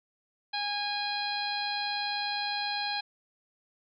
harmonic tone, 821 Hz, G#5, 20 cents flat, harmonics 1 / 2 / 3 / 4 / 5 / 6, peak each -34 / -38 / -39 / -40 / -34 / -45 dBFS, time 0.53-3.01 s, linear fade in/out 10 ms, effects none

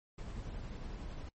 brown noise with tremolo, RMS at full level -42 dBFS, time 0.18-1.29 s, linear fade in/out 5 ms, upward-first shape sine, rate 11 Hz, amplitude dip 25%, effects noise-tail reverb RT60 0.1 s tail -24 dB re dry + MP3 32 kbps

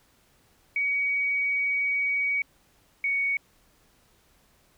sine tone pair in turn, 2257 / 2232 Hz, C#7 / C#7, +31 / +11 cents, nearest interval unison, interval 20 cents, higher first, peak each -23 dBFS, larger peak neither, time 0.76-2.42 / 3.04-3.37 s, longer first, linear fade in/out 2 ms, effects pink hiss -63 dBFS RMS until 4.77 s

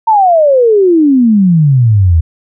sine exponential sweep, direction down, 919 to 77.78 Hz, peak -4 dBFS, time 0.07-2.21 s, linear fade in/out 10 ms, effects none

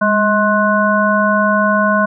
harmonic tone with a mistuned harmonic, 211.8 Hz, G#3, 34 cents sharp, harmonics 1 / 3 / 5 / 7, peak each -16 / -16 / -16 / -16 dBFS, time 0.01-2.06 s, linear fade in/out 10 ms, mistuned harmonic 1, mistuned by -61 cents, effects none

